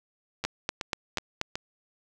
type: two click trains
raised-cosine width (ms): 0.2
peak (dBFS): -14 / -10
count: 4 / 5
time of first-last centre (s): 0.44-1.555 / 0.45-1.414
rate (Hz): 2.69 / 4.15
effects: none